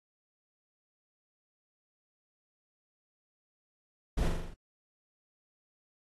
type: noise with echo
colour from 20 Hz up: brown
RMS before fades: -28 dBFS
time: 4.17-4.29 s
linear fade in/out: 10 ms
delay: 42 ms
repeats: 6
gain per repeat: -3 dB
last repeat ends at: 4.542 s
effects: AAC 32 kbps